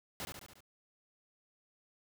pink noise with echo, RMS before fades -41 dBFS, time 0.2-0.25 s, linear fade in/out 0 ms, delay 71 ms, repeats 5, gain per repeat -4 dB, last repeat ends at 0.605 s, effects none

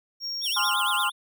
triangle tone, 5560 Hz, F8, 9 cents flat, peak -28 dBFS, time 0.2-0.74 s, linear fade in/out 50 ms
square tone with vibrato, 3167 Hz, G7, 17 cents sharp, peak -27 dBFS, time 0.41-1.12 s, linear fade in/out 50 ms, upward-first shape triangle, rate 8.8 Hz, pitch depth 300 cents each way
violet noise with tremolo, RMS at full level -38 dBFS, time 0.43-1.09 s, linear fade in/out 20 ms, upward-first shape sine, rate 14 Hz, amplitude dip 45%
sine chord, F minor seventh, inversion first, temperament equal with one note detuned, 830.6 / 1046.5 / 1216.1 / 1396.9 Hz, Ab5 / C6 / Eb6 / F6, 0 / 0 / -40 / 0 cents, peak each -32 / -27 / -33 / -28 dBFS, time 0.56-1.1 s, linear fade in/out 10 ms
effects none

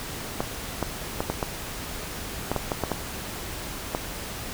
clicks, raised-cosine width 1 ms, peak -10 dBFS, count 11, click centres 0.405 / 0.827 / 1.205 / 1.3 / 1.428 / 2.516 / 2.563 / 2.718 / 2.837 / 2.917 / 3.949 s, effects pink hiss -35 dBFS RMS until 4.53 s

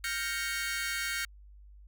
sawtooth chord, G half-diminished seventh, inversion third, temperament equal, 1396.9 / 1568 / 1864.7 / 2217 Hz, F6 / G6 / Bb6 / Db7, 0 / 0 / 0 / 0 cents, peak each -35 / -34 / -34 / -33 dBFS, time 0.04-1.25 s, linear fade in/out 2 ms, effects added 50 Hz sine -50 dBFS peak until 1.87 s

